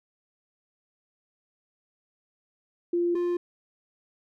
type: tone pair in turn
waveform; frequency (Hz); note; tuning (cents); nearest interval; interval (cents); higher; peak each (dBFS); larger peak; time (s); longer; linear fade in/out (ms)
sine / triangle; 346.8 / 350.6; F4 / F4; -12 / +7; unison; 19; second; -22; neither; 2.93-3.15 / 3.15-3.37; neither; 5
effects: none